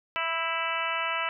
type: harmonic tone with a mistuned harmonic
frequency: 330 Hz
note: E4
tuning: 2 cents sharp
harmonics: 2 / 3 / 4 / 5 / 6 / 7 / 8 / 9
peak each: -37 / -34 / -32 / -38 / -36 / -36 / -34 / -37 dBFS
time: 0.16-1.29 s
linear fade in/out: 0 ms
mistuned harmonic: 5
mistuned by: -27 cents
effects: none